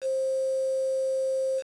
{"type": "tone with quantisation", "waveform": "sine", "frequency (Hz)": 529, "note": "C5", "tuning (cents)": 19, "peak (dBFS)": -24, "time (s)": [0.01, 1.63], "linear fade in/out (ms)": 50, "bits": 7, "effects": ["resampled to 22050 Hz"]}